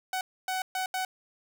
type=tone bursts at uneven times; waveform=sawtooth; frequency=749 Hz; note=F#5; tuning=21 cents sharp; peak=-25 dBFS; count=4; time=0.13-0.21 / 0.48-0.62 / 0.75-0.86 / 0.94-1.05 s; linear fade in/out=2 ms; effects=none